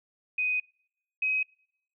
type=tone pair in turn; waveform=sine; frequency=2500 / 2533 Hz; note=D#7 / D#7; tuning=+8 / +30 cents; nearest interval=unison; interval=22 cents; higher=second; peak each=-25 / -24 dBFS; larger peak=second; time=0.38-0.6 / 1.22-1.43 s; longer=first; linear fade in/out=5 ms; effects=noise-tail reverb RT60 0.7 s tail -26 dB re dry